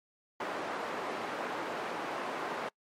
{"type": "band-pass noise", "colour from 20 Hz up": "white", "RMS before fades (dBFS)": -37, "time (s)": [0.4, 2.69], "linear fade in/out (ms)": 5, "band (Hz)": [290, 1100], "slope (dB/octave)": 12, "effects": ["noise-tail reverb RT60 0.1 s tail -25 dB re dry", "MP3 64 kbps"]}